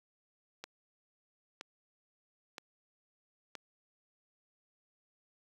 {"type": "click train", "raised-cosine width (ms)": 0.2, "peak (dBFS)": -25, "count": 4, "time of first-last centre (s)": [0.64, 3.553], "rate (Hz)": 1.03, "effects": ["high-pass 200 Hz 12 dB/octave", "9-bit"]}